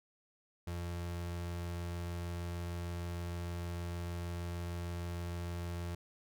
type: tone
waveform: 35% pulse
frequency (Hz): 86.5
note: F2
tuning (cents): -16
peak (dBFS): -36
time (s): 0.67-5.95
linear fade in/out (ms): 5
effects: none